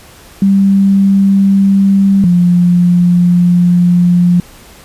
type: tone pair in turn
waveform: sine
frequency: 196 / 176.16 Hz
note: G3 / F3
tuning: 0 / +15 cents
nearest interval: major second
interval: 185 cents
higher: first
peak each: -5 dBFS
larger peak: neither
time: 0.42-2.24 / 2.24-4.4 s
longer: second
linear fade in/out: 2 ms
effects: pink hiss -38 dBFS RMS until 4.84 s + resampled to 32000 Hz